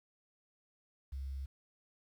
sine tone with quantisation, 67.5 Hz, C#2, 45 cents flat, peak -38 dBFS, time 1.12-1.46 s, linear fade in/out 10 ms, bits 11, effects none

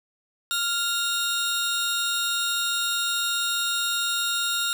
sawtooth tone pair together, 1396.9 / 3729 Hz, F6 / A#7, 0 / 0 cents, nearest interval octave + perfect fourth, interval 1700 cents, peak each -23 dBFS, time 0.51-4.73 s, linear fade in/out 0 ms, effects none

